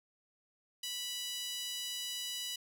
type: tone with high-pass filter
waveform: 5% pulse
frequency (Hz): 984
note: B5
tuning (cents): -7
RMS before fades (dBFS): -40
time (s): 0.83-2.56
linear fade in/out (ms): 5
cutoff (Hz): 3000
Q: 2.8
effects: none